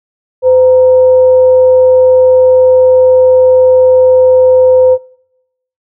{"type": "tone with frequency modulation", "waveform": "sine", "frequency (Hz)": 511, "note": "C5", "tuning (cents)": -41, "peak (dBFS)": -3, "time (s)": [0.42, 4.98], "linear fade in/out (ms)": 50, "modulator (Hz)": 422, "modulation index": 0.21, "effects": ["noise-tail reverb RT60 0.9 s tail -25 dB re dry", "high-pass 150 Hz 12 dB/octave"]}